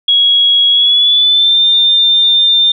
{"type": "tone with pitch glide", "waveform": "sine", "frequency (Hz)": [3322, 3602], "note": ["G#7", "A7"], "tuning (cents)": [0, 40], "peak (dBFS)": -6, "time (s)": [0.08, 2.72], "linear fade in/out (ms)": 5, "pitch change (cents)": 140, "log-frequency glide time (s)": [0.7, 1.61], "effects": []}